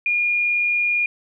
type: tone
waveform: sine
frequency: 2426 Hz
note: D#7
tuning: 44 cents flat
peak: -17 dBFS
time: 0.06-1.06 s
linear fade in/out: 2 ms
effects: none